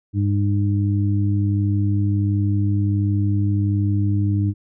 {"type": "harmonic tone", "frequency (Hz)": 101.4, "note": "G#2", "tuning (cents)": -41, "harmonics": [1, 2, 3], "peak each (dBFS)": [-17, -26, -25], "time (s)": [0.13, 4.54], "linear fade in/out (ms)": 50, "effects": []}